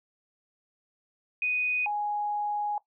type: tone pair in turn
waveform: sine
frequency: 2489 / 830.6 Hz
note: D#7 / G#5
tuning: 0 / 0 cents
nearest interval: octave + perfect fifth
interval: 1900 cents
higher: first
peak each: -25 / -27 dBFS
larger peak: first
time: 1.42-1.86 / 1.86-2.78 s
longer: second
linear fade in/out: 2 ms
effects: noise-tail reverb RT60 0.1 s tail -17 dB re dry